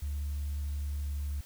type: tone with pitch glide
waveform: sine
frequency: 72.2 to 71.7 Hz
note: D2 to D2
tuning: -29 to -41 cents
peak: -30 dBFS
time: 0.02-1.41 s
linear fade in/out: 5 ms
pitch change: -12 cents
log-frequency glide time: 0.89-1.14 s
effects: tanh soft clip ceiling -29 dBFS + white hiss -55 dBFS RMS until 1.45 s